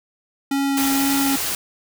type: tone with vibrato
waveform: square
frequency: 275.2 Hz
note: C#4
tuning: 12 cents flat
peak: -19 dBFS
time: 0.51-1.36 s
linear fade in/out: 5 ms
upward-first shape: sine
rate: 2 Hz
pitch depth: 12 cents each way
type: noise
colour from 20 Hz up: white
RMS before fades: -24 dBFS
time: 0.77-1.55 s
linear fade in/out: 2 ms
effects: none